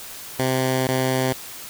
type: tone with dropouts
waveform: 10% pulse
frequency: 130 Hz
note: C3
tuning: 11 cents flat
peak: -11 dBFS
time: 0.39-1.33 s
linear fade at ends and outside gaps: 5 ms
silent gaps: 0.872-0.885 s
effects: white hiss -37 dBFS RMS until 1.69 s